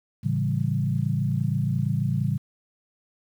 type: chord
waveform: sine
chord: A dominant seventh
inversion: none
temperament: equal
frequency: 110 / 138.59 / 164.81 / 196 Hz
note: A2 / C#3 / E3 / G3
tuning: 0 / 0 / 0 / 0 cents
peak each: -27 / -25 / -29 / -30 dBFS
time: 0.23-2.38 s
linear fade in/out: 20 ms
effects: 9-bit